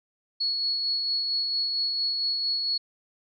sine tone with tremolo, 4365 Hz, C#8, 28 cents flat, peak -23 dBFS, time 0.4-2.78 s, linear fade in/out 10 ms, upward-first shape sine, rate 4.4 Hz, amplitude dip 30%, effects none

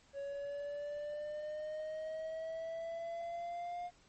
triangle exponential sweep, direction up, 556 to 710 Hz, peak -37 dBFS, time 0.13-3.91 s, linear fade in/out 50 ms, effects pink hiss -66 dBFS RMS until 4.08 s + MP3 32 kbps

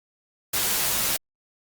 white noise with comb filter, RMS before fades -24 dBFS, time 0.53-1.17 s, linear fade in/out 10 ms, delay 12 ms, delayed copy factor -0.5, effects Opus 48 kbps

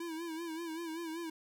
square tone with vibrato, 329.3 Hz, E4, 2 cents flat, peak -39 dBFS, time 0-1.3 s, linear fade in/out 5 ms, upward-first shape sine, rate 5.2 Hz, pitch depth 76 cents each way, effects none

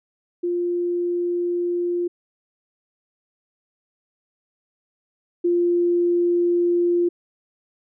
sine tone pair in turn, 350 / 348.3 Hz, F4 / F4, +4 / -5 cents, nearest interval unison, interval 9 cents, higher first, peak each -20 / -16 dBFS, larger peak second, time 0.43-2.08 / 5.44-7.09 s, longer neither, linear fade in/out 10 ms, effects none

